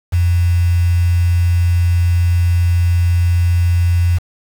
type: tone with quantisation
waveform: sine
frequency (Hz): 87.31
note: F2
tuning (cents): 0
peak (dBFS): -10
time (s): 0.12-4.19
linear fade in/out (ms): 20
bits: 5
effects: none